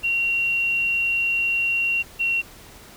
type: tone pair in turn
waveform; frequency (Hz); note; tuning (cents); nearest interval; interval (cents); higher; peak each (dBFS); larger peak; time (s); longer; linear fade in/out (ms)
sine; 2750 / 2737; F7 / F7; -27 / -36; unison; 9; first; -19; neither; 0.03-2.03 / 2.19-2.42; first; 20
effects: pink hiss -45 dBFS RMS until 2.96 s